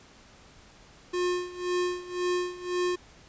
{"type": "tone with tremolo", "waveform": "square", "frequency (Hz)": 358, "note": "F4", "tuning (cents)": 43, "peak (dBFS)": -25, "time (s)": [1.13, 2.96], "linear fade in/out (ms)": 10, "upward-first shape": "sine", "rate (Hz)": 1.9, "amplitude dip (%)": 85, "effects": ["pink hiss -54 dBFS RMS until 3.28 s", "resampled to 16000 Hz"]}